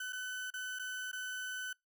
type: tone with dropouts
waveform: 35% pulse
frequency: 1507 Hz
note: F#6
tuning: 31 cents sharp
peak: -37 dBFS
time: 0-1.73 s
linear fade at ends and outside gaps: 5 ms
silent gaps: 0.125-0.129 / 0.504-0.538 / 0.789-0.794 / 1.116-1.129 s
effects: noise-tail reverb RT60 0.2 s tail -26 dB re dry